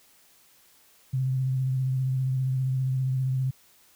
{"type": "tone with vibrato", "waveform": "sine", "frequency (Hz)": 130.81, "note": "C3", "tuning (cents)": 0, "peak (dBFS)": -23, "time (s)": [1.13, 3.51], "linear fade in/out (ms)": 10, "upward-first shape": "sine", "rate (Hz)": 15, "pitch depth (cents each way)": 27, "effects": ["white hiss -59 dBFS RMS until 3.95 s"]}